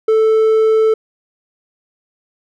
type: tone with hard clipping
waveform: sine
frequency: 440 Hz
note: A4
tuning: in tune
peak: -10 dBFS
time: 0.08-0.94 s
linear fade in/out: 5 ms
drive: 3 dB
effects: none